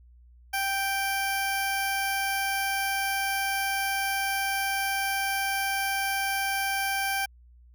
10% pulse tone with notch filter, 784 Hz, G5, in tune, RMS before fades -28 dBFS, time 0.53-7.26 s, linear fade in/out 10 ms, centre 3800 Hz, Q 1.3, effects added 60 Hz sine -51 dBFS peak until 7.74 s

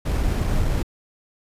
brown noise with sample-and-hold, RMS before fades -21 dBFS, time 0.05-0.83 s, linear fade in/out 10 ms, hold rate 7350 Hz, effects resampled to 32000 Hz

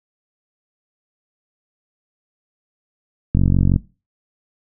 click train, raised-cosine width 5 ms, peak -3 dBFS, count 20, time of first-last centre 3.35-3.761 s, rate 46.2 Hz, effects noise-tail reverb RT60 0.3 s tail -20 dB re dry

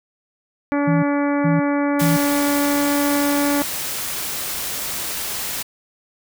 harmonic tone, 286.6 Hz, D4, 42 cents flat, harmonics 1 / 2 / 3 / 4 / 5 / 6 / 7 / 8, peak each -18 / -24 / -28 / -30 / -32 / -34 / -35 / -36 dBFS, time 0.72-3.62 s, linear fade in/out 0 ms
sine tone bursts, 164.81 Hz, E3, in tune, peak -16 dBFS, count 3, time 0.87-2.17 s, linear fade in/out 10 ms, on 160 ms, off 410 ms
white noise, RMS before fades -26 dBFS, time 1.99-5.63 s, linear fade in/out 10 ms
effects none

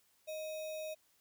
sine tone with sample-and-hold, 624 Hz, D#5, 5 cents sharp, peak -39 dBFS, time 0.27-0.95 s, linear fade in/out 20 ms, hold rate 3150 Hz, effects white hiss -72 dBFS RMS until 1.2 s

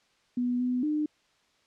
sine tone with pitch steps, 245.7 / 249.6 / 302.3 Hz, B3 / B3 / D#4, -9 / +19 / -50 cents, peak -25 dBFS, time 0.37-1.06 s, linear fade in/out 5 ms, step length 230 ms, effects white hiss -67 dBFS RMS until 1.66 s + low-pass 5000 Hz 12 dB/octave

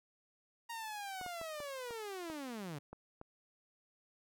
sawtooth linear sweep, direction down, 939 to 134.7 Hz, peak -38 dBFS, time 0.69-2.79 s, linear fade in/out 10 ms
clicks, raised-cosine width 1 ms, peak -34 dBFS, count 8, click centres 1.213 / 1.263 / 1.414 / 1.603 / 1.908 / 2.3 / 2.93 / 3.214 s
effects none

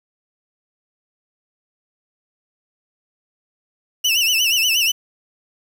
30% pulse tone with vibrato, 2809 Hz, F7, 9 cents sharp, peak -12 dBFS, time 4.04-4.92 s, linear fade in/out 10 ms, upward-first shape sine, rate 8.4 Hz, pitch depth 130 cents each way, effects 7-bit

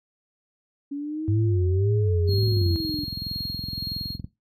sine exponential two-way sweep, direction up then down, 280 to 435.9 to 290.2 Hz, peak -27 dBFS, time 0.91-3.05 s, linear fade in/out 10 ms, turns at 2.12 s
sine tone with vibrato, 98 Hz, G2, in tune, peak -19 dBFS, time 1.28-2.76 s, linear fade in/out 0 ms, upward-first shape sine, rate 1.9 Hz, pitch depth 190 cents each way
triangle tone with tremolo, 4265 Hz, C8, 32 cents sharp, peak -27 dBFS, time 2.27-4.18 s, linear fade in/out 50 ms, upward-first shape sine, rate 2 Hz, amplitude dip 30%
click train, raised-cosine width 5 ms, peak -20 dBFS, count 43, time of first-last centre 2.29-4.243 s, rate 21.5 Hz
effects noise-tail reverb RT60 0.2 s tail -18 dB re dry + high-pass 60 Hz 12 dB/octave

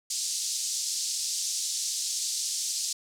pink band-pass noise, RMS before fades -31 dBFS, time 0.1-2.93 s, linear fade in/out 5 ms, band 4800 to 8400 Hz, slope 24 dB/octave, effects none

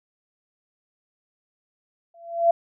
sine tone with exponential growth, 678 Hz, E5, 49 cents sharp, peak -11 dBFS, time 2.14-2.51 s, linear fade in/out 5 ms, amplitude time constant 80 ms, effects none

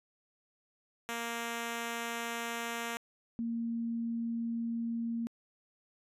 5% pulse / sine tone pair in turn, 233.1 / 231.5 Hz, A#3 / A#3, 0 / -12 cents, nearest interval unison, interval 12 cents, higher first, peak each -24 / -32 dBFS, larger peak first, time 1.09-2.97 / 3.39-5.27 s, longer neither, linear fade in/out 0 ms, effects resampled to 32000 Hz

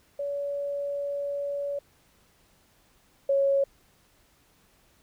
sine tone pair in turn, 568 / 552.5 Hz, C#5 / C#5, +42 / -6 cents, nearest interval unison, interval 48 cents, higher first, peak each -28 / -20 dBFS, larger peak second, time 0.19-1.79 / 3.29-3.64 s, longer first, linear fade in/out 5 ms, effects pink hiss -63 dBFS RMS until 5.02 s

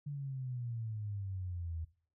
sine exponential sweep, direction down, 146.6 to 79.7 Hz, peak -37 dBFS, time 0.06-1.85 s, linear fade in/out 10 ms, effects noise-tail reverb RT60 0.5 s tail -20 dB re dry

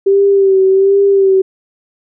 sine tone with vibrato, 389.6 Hz, G4, 11 cents flat, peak -6 dBFS, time 0.06-1.42 s, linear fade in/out 10 ms, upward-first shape sine, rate 1.3 Hz, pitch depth 40 cents each way, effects none

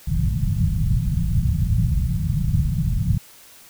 white low-pass noise, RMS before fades -20 dBFS, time 0.07-3.18 s, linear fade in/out 10 ms, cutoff 170 Hz, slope 48 dB/octave, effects white hiss -47 dBFS RMS until 3.69 s

